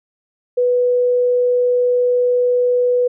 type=tone; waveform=sine; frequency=492.9 Hz; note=B4; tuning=3 cents flat; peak=-12 dBFS; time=0.57-3.08 s; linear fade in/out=10 ms; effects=none